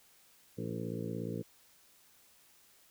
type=harmonic tone with a mistuned harmonic; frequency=57 Hz; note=A#1; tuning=38 cents flat; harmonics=2 / 3 / 4 / 5 / 6 / 7 / 8 / 9; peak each=-42 / -41 / -43 / -46 / -46 / -47 / -44 / -49 dBFS; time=0.57-1.43 s; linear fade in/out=20 ms; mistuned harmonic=6; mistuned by=-45 cents; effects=white hiss -64 dBFS RMS until 2.9 s